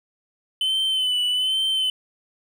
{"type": "tone with vibrato", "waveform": "triangle", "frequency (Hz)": 3036, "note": "F#7", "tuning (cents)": 44, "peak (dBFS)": -18, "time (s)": [0.61, 1.9], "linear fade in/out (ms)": 2, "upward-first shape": "sine", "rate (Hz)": 1.2, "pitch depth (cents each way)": 43, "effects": []}